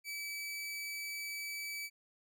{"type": "tone", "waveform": "sawtooth", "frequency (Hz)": 2299, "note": "D7", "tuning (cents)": -37, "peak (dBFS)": -36, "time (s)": [0.04, 1.9], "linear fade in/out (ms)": 50, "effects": []}